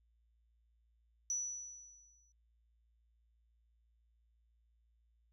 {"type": "tone with exponential decay", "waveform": "sine", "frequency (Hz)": 5920, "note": "F#8", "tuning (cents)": 0, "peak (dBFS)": -32, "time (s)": [1.3, 2.32], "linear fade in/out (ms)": 1, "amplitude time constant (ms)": 220, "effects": ["tanh soft clip ceiling -29 dBFS", "added 57 Hz sine -70 dBFS peak until 5.32 s"]}